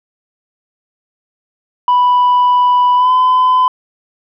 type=tone with pitch glide; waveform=sine; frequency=987.8 to 1013.8 Hz; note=B5 to B5; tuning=0 to +45 cents; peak=-5 dBFS; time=1.88-3.68 s; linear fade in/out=2 ms; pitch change=+45 cents; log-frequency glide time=2.96-3.11 s; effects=tanh soft clip ceiling -6 dBFS